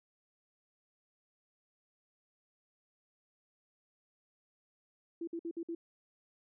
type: tone bursts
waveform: sine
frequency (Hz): 335.4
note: E4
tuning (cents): +30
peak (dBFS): -36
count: 5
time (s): 5.21-5.75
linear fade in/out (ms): 5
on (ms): 64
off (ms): 55
effects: none